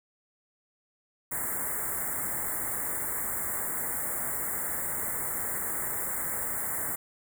white band-stop noise, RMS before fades -32 dBFS, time 1.31-6.96 s, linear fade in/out 10 ms, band 2100 to 7300 Hz, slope 96 dB/octave, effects none

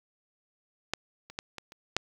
clicks, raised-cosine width 0.2 ms, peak -11 / -28 / -16 / -22 / -30 / -8 dBFS, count 6, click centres 0.936 / 1.3 / 1.389 / 1.583 / 1.721 / 1.966 s, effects 8-bit

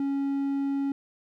triangle tone, 277.2 Hz, C#4, in tune, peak -23 dBFS, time 0-0.92 s, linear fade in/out 2 ms, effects none

